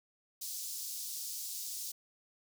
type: high-pass noise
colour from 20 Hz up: pink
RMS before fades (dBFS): -41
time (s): 0.41-1.92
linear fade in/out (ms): 10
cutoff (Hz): 4800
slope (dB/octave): 24
effects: none